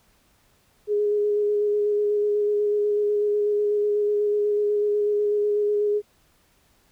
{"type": "tone with vibrato", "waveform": "sine", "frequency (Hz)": 415.3, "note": "G#4", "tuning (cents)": 0, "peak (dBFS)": -19, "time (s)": [0.87, 6.02], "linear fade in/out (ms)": 50, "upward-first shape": "square", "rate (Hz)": 8.1, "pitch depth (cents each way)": 11, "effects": ["pink hiss -62 dBFS RMS until 6.91 s"]}